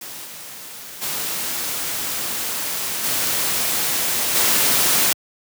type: noise with level steps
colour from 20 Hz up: white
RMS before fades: -34 / -36 / -25 / -21 / -17 dBFS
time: 0.01-5.13 s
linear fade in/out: 5 ms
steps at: 0.24 / 1.01 / 3.03 / 4.34 s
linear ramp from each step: 20 ms
effects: high-pass 100 Hz 12 dB/octave